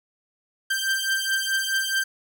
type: beating tone pair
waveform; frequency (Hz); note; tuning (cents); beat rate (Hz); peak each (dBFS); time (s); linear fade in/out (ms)
sawtooth; 1568 / 1572.7; G6 / G6; 0 / +5; 4.7; -22; 0.7-2.04; 10
effects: none